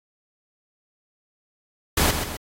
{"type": "noise with echo", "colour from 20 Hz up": "pink", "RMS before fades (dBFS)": -19, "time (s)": [1.97, 2.11], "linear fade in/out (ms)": 5, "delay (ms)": 130, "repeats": 2, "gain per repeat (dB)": -7, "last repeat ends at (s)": 2.37, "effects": ["AAC 48 kbps"]}